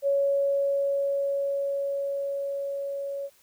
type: tone with level ramp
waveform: sine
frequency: 558 Hz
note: C#5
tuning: 11 cents sharp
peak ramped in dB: -20 to -30 dBFS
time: 0.02-3.3 s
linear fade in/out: 50 ms
effects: white hiss -61 dBFS RMS until 3.42 s